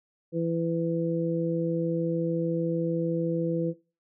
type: harmonic tone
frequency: 166.6 Hz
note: E3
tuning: 19 cents sharp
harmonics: 1 / 2 / 3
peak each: -29 / -29 / -29 dBFS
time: 0.32-3.74 s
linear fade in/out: 50 ms
effects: noise-tail reverb RT60 0.3 s tail -18 dB re dry